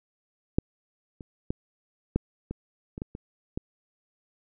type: clicks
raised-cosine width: 3 ms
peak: -8 / -28 / -15 / -10 / -20 / -23 / -19 / -24 / -17 dBFS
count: 9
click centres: 0.585 / 1.208 / 1.505 / 2.16 / 2.51 / 2.979 / 3.019 / 3.151 / 3.575 s
effects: none